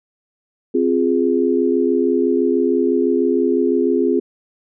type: chord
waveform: sine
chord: F minor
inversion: second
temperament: equal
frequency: 261.6 / 349.2 / 415.3 Hz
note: C4 / F4 / Ab4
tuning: 0 / 0 / 0 cents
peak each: -18 dBFS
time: 0.74-4.2 s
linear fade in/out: 10 ms
effects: none